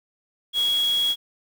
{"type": "tone in noise", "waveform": "sine", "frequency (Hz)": 3322, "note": "G#7", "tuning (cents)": 0, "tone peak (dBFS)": -19, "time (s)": [0.53, 1.16], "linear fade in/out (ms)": 50, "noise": "white", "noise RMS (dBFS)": -36, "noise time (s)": [0.53, 1.16], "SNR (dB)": 14, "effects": []}